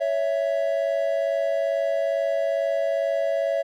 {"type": "tone pair together", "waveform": "triangle", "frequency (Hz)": [558, 660.3], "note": ["C#5", "E5"], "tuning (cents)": [11, 3], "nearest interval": "minor third", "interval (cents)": 292, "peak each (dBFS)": -22, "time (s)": [0, 3.63], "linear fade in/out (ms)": 20, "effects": []}